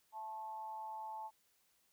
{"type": "tone with amplitude modulation", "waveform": "sine", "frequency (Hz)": 875, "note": "A5", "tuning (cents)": -10, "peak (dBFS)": -40, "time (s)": [0.12, 1.31], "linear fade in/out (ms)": 50, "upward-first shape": "sine", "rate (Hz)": 209, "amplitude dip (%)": 60, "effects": ["white hiss -75 dBFS RMS until 1.92 s"]}